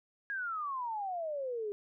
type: exponential sweep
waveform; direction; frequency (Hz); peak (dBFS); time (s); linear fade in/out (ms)
sine; down; 1661.2 to 401.9; -34; 0.3-1.72; 0
effects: none